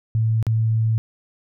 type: tone with dropouts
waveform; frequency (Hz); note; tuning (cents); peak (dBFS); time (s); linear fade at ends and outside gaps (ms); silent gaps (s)
sine; 111.6; A2; +25; -16; 0.15-0.98; 0; 0.427-0.467
effects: none